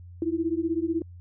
sine beating tone pair, 322 / 338 Hz, E4 / E4, -41 / +43 cents, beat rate 16 Hz, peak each -27 dBFS, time 0.22-1.02 s, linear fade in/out 2 ms, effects added 88 Hz sine -42 dBFS peak until 1.2 s

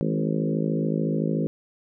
harmonic tone with a mistuned harmonic, 53.7 Hz, A1, 41 cents flat, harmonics 3 / 4 / 5 / 6 / 7 / 8 / 9 / 10, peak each -26 / -28 / -30 / -32 / -33 / -34 / -35 / -36 dBFS, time 0.01-1.47 s, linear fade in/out 0 ms, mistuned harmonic 4, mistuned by -26 cents, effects none

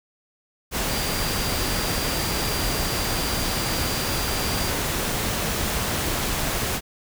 sine tone in noise, 4746 Hz, D8, 17 cents sharp, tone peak -33 dBFS, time 0.87-4.73 s, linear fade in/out 50 ms, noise pink, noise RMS -25 dBFS, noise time 0.71-6.81 s, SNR -11 dB, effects none

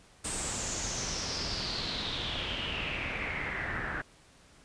pink noise with low-pass filter sweep, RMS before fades -35 dBFS, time 0.24-4.02 s, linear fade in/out 10 ms, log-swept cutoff 8600 to 1600 Hz, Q 5.8, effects pink hiss -59 dBFS RMS until 4.64 s + resampled to 22050 Hz

